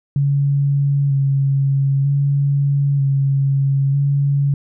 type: tone with vibrato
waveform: sine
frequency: 139.2 Hz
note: C#3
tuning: 8 cents sharp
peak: -13 dBFS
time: 0.16-4.54 s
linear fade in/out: 2 ms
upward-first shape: square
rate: 0.53 Hz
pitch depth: 20 cents each way
effects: none